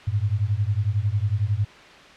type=beating tone pair; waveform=sine; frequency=97.9 / 108.9 Hz; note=G2 / A2; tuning=-2 / -17 cents; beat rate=11 Hz; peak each=-23 dBFS; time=0.07-1.65 s; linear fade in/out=10 ms; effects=white hiss -45 dBFS RMS until 2.16 s + low-pass 3000 Hz 12 dB/octave